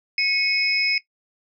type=tone cluster; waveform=sine; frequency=2196 / 2523 / 5100 Hz; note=C#7 / D#7 / D#8; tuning=-17 / +23 / +42 cents; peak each=-21 / -26 / -22 dBFS; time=0.18-0.98 s; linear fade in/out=2 ms; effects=noise-tail reverb RT60 0.1 s tail -17 dB re dry